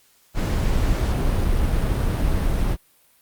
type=noise; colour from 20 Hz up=brown; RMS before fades=-20 dBFS; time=0.34-2.77 s; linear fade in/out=50 ms; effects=white hiss -58 dBFS RMS until 3.21 s + Opus 48 kbps